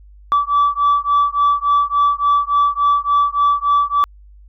sine beating tone pair, 1153 / 1156.5 Hz, D6 / D6, -32 / -27 cents, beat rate 3.5 Hz, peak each -14 dBFS, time 0.32-4.04 s, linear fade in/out 0 ms, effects tanh soft clip ceiling -8 dBFS + added 50 Hz sine -40 dBFS peak until 4.48 s

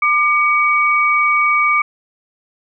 sine tone pair together, 1196.1 / 2261 Hz, D6 / C#7, +31 / +34 cents, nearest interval major seventh, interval 1103 cents, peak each -14 dBFS, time 0.02-1.82 s, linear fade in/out 5 ms, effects none

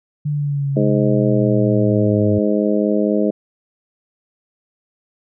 sine linear sweep, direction down, 148.8 to 103 Hz, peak -17 dBFS, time 0.25-2.39 s, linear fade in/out 10 ms
harmonic tone, 104.3 Hz, G#2, 8 cents sharp, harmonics 2 / 3 / 4 / 5 / 6, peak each -18 / -20 / -21 / -22 / -23 dBFS, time 0.76-3.31 s, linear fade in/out 10 ms
effects none

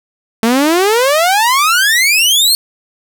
sawtooth exponential sweep, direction up, 219.4 to 4400 Hz, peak -5 dBFS, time 0.43-2.55 s, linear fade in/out 0 ms, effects none

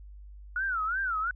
sine tone with vibrato, 1417 Hz, F6, 25 cents sharp, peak -27 dBFS, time 0.56-1.31 s, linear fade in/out 2 ms, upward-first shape sine, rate 2.8 Hz, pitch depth 200 cents each way, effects added 50 Hz sine -44 dBFS peak until 1.35 s

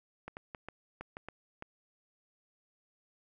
clicks, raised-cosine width 0.5 ms, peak -27 dBFS, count 8, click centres 0.28 / 0.369 / 0.548 / 0.686 / 1.01 / 1.169 / 1.286 / 1.624 s, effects none

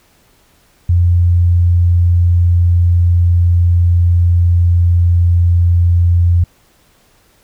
sine tone with pitch glide, 87.31 to 86.76 Hz, F2 to F2, 0 to -11 cents, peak -7 dBFS, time 0.89-6.44 s, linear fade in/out 5 ms, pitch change -11 cents, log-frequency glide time 1.07-5.47 s, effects pink hiss -52 dBFS RMS until 7.43 s

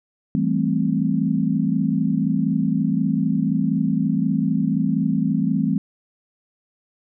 sine chord, A minor seventh, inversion second, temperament equal, 164.81 / 196 / 220 / 261.6 Hz, E3 / G3 / A3 / C4, 0 / 0 / 0 / 0 cents, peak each -23 dBFS, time 0.35-5.78 s, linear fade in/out 0 ms, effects none

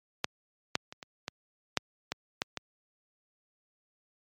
clicks, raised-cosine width 0.2 ms, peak -9 / -8 / -25 / -24 / -16 / -7 / -14 / -10 / -16 dBFS, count 9, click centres 0.244 / 0.754 / 0.925 / 1.028 / 1.281 / 1.773 / 2.12 / 2.419 / 2.573 s, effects high-pass 100 Hz 12 dB/octave + MP3 96 kbps

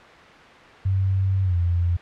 sine tone with pitch glide, 95.8 to 86.84 Hz, G2 to F2, -39 to -9 cents, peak -18 dBFS, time 0.85-1.97 s, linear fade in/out 10 ms, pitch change -170 cents, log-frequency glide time 1.43-1.56 s, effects white hiss -44 dBFS RMS until 2.01 s + low-pass 2000 Hz 12 dB/octave

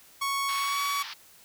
sawtooth tone with pitch glide, 1108.7 to 1131.3 Hz, C#6 to C#6, 0 to +35 cents, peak -23 dBFS, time 0.21-1.03 s, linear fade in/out 10 ms, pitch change +35 cents, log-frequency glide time 0.56-0.81 s
white band-pass noise, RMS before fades -40 dBFS, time 0.48-1.14 s, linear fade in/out 10 ms, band 850 to 5200 Hz, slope 48 dB/octave
effects white hiss -55 dBFS RMS until 1.44 s

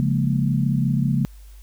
sine chord, Bb minor seventh, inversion first, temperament equal, 138.59 / 174.61 / 207.7 / 233.1 Hz, Db3 / F3 / Ab3 / Bb3, 0 / 0 / 0 / 0 cents, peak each -20 / -25 / -25 / -25 dBFS, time 0-1.25 s, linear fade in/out 0 ms, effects added 50 Hz sine -40 dBFS peak until 1.62 s + white hiss -56 dBFS RMS until 1.62 s

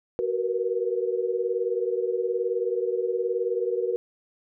sine tone cluster, 374.2 / 464.7 / 483.6 Hz, F#4 / A#4 / B4, +20 / -5 / -36 cents, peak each -28 dBFS, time 0.19-3.96 s, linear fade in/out 0 ms, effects none

